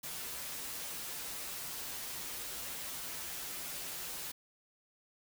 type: noise with comb filter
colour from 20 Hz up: white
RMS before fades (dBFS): -42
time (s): 0.03-4.32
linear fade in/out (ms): 10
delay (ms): 9.5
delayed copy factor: -0.65
effects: none